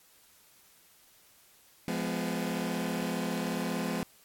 sawtooth chord, F diminished, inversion none, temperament just, 174.61 / 209.5 / 251.4 Hz, F3 / Ab3 / Cb4, 0 / +15 / +31 cents, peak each -31 dBFS, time 1.88-4.03 s, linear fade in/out 0 ms, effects white hiss -61 dBFS RMS until 4.24 s + AAC 64 kbps

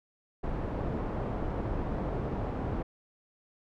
pink low-pass noise, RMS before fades -33 dBFS, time 0.43-2.83 s, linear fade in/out 10 ms, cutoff 810 Hz, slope 12 dB/octave, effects none

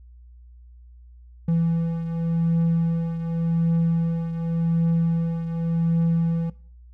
triangle beating tone pair, 166.2 / 167.08 Hz, E3 / E3, +15 / +24 cents, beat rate 0.88 Hz, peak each -19 / -26 dBFS, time 1.48-6.5 s, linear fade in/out 5 ms, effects noise-tail reverb RT60 0.5 s tail -20 dB re dry + added 60 Hz sine -44 dBFS peak until 6.93 s

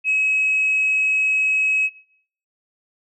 sine tone, 2559 Hz, D#7, 48 cents sharp, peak -15 dBFS, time 0.04-1.9 s, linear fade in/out 50 ms, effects noise-tail reverb RT60 0.6 s tail -19 dB re dry + tanh soft clip ceiling -12 dBFS

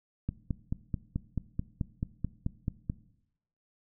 click train, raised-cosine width 5 ms, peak -18 dBFS, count 13, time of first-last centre 0.29-2.899 s, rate 4.6 Hz, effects noise-tail reverb RT60 0.8 s tail -18 dB re dry

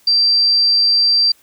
sine tone, 4701 Hz, D8, 1 cent sharp, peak -10 dBFS, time 0.07-1.32 s, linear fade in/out 5 ms, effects white hiss -53 dBFS RMS until 1.42 s

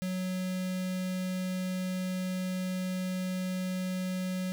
square tone with notch filter, 184.7 Hz, F#3, 3 cents flat, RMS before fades -33 dBFS, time 0.02-4.52 s, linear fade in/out 0 ms, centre 1000 Hz, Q 1.3, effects none

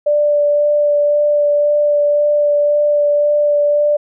sine tone with vibrato, 587.3 Hz, D5, in tune, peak -10 dBFS, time 0.06-3.97 s, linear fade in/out 10 ms, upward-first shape sine, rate 1.9 Hz, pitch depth 10 cents each way, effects none

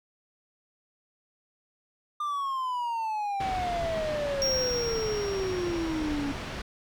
triangle exponential sweep, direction down, 1203 to 277.2 Hz, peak -26 dBFS, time 2.2-6.32 s, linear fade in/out 5 ms
pink low-pass noise, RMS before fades -36 dBFS, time 3.4-6.62 s, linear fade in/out 5 ms, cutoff 3800 Hz, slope 12 dB/octave
triangle tone with exponential decay, 5588 Hz, F8, in tune, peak -23 dBFS, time 4.42-6.59 s, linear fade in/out 0 ms, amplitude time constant 470 ms
effects none

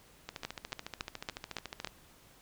two click trains, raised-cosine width 0.2 ms, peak -18 / -22 dBFS, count 6 / 23, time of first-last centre 0.45-1.847 / 0.29-1.873 s, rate 3.58 / 13.9 Hz, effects pink hiss -60 dBFS RMS until 2.41 s

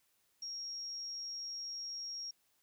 sine tone, 5588 Hz, F8, in tune, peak -40 dBFS, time 0.42-2.31 s, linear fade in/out 5 ms, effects white hiss -75 dBFS RMS until 2.62 s

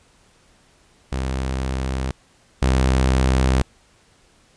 sawtooth tone pair in turn, 65.41 / 64.96 Hz, C2 / C2, 0 / -12 cents, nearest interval unison, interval 12 cents, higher first, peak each -18 / -11 dBFS, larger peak second, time 1.12-2.11 / 2.62-3.62 s, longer second, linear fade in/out 0 ms, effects pink hiss -56 dBFS RMS until 4.56 s + resampled to 22050 Hz

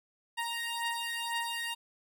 15% pulse beating tone pair, 932.3 / 934.3 Hz, A#5 / A#5, 0 / +4 cents, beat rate 2 Hz, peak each -29 / -30 dBFS, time 0.37-1.75 s, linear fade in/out 20 ms, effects none

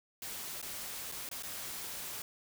white noise with dropouts, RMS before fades -42 dBFS, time 0.22-2.22 s, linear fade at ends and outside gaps 2 ms, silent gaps 0.616-0.626 / 1.117-1.121 / 1.29-1.313 / 1.425-1.433 s, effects none

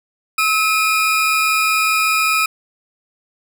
40% pulse tone pair together, 1292 / 2439 Hz, E6 / D#7, -35 / -35 cents, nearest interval major seventh, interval 1100 cents, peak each -16 dBFS, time 0.38-2.46 s, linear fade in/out 5 ms, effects none

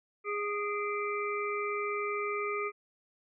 harmonic tone with a mistuned harmonic, 412.8 Hz, G#4, 10 cents flat, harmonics 1 / 3 / 5 / 6, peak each -34 / -35 / -41 / -39 dBFS, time 0.24-2.72 s, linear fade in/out 50 ms, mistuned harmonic 6, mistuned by -94 cents, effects none

